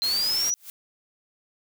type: linear sweep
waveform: sine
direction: up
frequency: 4108 to 5920 Hz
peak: -22 dBFS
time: 0.02-0.54 s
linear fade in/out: 0 ms
type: noise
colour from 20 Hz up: white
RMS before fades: -33 dBFS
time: 0.02-0.51 s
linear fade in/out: 20 ms
type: noise with exponential growth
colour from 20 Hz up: blue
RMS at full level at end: -36 dBFS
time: 0.52-0.7 s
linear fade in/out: 1 ms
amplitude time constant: 37 ms
effects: none